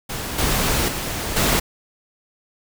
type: noise with level steps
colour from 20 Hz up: pink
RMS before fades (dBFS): -28 / -20 / -26 / -18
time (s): 0.09-1.6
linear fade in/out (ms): 10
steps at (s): 0.38 / 0.88 / 1.36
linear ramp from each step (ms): 5
effects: none